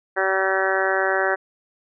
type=harmonic tone; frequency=191.2 Hz; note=G3; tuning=43 cents flat; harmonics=2 / 3 / 4 / 5 / 6 / 7 / 8 / 9 / 10; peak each=-25 / -25 / -26 / -32 / -32 / -30 / -25 / -27 / -29 dBFS; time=0.16-1.36 s; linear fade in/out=20 ms; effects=none